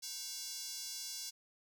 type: tone with high-pass filter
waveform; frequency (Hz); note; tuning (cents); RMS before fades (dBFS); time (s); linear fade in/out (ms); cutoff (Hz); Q
square; 311.1; D#4; 0; -44; 0.02-1.31; 20; 5200; 2.4
effects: none